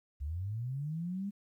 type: linear sweep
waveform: sine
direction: up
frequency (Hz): 66.1 to 205.4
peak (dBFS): -34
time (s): 0.2-1.31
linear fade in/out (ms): 20
effects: 12-bit

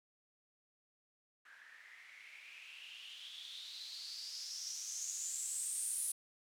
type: noise with low-pass filter sweep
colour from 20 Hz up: violet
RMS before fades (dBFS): -45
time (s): 1.45-6.12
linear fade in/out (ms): 5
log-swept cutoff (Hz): 1600 to 10000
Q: 7.3
effects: none

